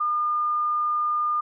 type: tone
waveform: sine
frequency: 1211 Hz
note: D#6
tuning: 47 cents flat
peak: -21 dBFS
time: 0-1.41 s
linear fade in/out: 10 ms
effects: none

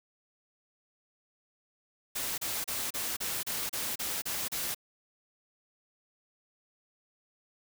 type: noise bursts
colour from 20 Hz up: white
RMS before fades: -34 dBFS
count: 10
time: 2.15-4.747 s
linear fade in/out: 10 ms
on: 230 ms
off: 33 ms
effects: none

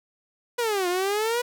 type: exponential two-way sweep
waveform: sawtooth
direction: down then up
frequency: 493.9 to 349.2 to 493.9 Hz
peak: -19 dBFS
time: 0.58-1.42 s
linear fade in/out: 10 ms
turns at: 0.88 s
effects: none

